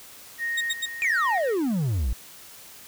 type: tone with tremolo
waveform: sine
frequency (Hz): 1861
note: A#6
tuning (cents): -3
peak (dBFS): -25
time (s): 0.38-1.55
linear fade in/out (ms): 50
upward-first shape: square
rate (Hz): 1.5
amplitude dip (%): 60
type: tone bursts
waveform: 30% pulse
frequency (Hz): 3729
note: A#7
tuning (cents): 0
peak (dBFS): -22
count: 3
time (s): 0.57-0.86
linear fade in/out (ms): 10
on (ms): 40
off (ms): 85
type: exponential sweep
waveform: triangle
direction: down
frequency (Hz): 2489 to 51.91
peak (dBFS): -20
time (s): 1.02-2.13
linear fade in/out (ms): 0
effects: white hiss -46 dBFS RMS until 2.87 s